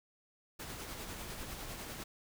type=noise with tremolo; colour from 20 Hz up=pink; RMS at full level=-43 dBFS; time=0.59-2.04 s; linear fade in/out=10 ms; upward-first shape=sine; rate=10 Hz; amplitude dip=35%; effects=none